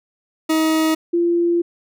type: tone pair in turn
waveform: 40% pulse / sine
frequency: 317 / 343.4 Hz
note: D#4 / F4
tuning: +32 / -29 cents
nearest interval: minor second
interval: 139 cents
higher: second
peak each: -14 dBFS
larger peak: neither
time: 0.49-0.95 / 1.13-1.62 s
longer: second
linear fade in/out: 10 ms
effects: none